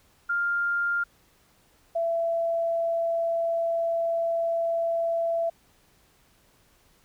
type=tone pair in turn; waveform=sine; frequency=1400 / 669.2 Hz; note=F6 / E5; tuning=+4 / +26 cents; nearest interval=octave + minor second; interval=1278 cents; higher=first; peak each=-23 dBFS; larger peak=neither; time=0.29-1.04 / 1.95-5.5 s; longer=second; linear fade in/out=10 ms; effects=pink hiss -62 dBFS RMS until 7.04 s